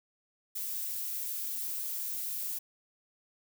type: noise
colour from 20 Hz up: violet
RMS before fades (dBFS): -36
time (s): 0.55-2.59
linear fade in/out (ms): 10
effects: none